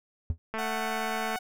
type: tone with exponential decay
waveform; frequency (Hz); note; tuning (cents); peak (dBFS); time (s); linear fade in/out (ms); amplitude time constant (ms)
triangle; 82.41; E2; 0; -19; 0.3-0.38; 0; 16
type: click train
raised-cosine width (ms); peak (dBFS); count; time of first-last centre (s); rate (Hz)
0.5; -19; 182; 0.54-1.359; 221
type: tone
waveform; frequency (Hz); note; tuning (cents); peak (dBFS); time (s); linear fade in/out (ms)
sawtooth; 740; F#5; 0; -29; 0.58-1.39; 10
effects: none